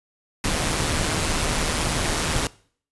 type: noise with amplitude modulation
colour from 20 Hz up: pink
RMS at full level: -21 dBFS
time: 0.44-2.47 s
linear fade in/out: 2 ms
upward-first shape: sine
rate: 156 Hz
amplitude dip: 50%
effects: noise-tail reverb RT60 0.5 s tail -21 dB re dry + resampled to 24000 Hz